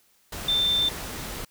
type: tone in noise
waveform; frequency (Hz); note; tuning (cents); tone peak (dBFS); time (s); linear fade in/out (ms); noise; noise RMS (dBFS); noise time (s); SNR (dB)
sine; 3566; A7; +22; -20; 0.48-0.89; 5; pink; -35; 0.32-1.45; +12
effects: white hiss -63 dBFS RMS until 1.5 s